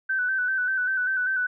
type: tone with vibrato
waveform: sine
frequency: 1518 Hz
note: F#6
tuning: 44 cents sharp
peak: -22 dBFS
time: 0.09-1.47 s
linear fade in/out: 10 ms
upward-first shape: square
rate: 5.1 Hz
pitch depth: 35 cents each way
effects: none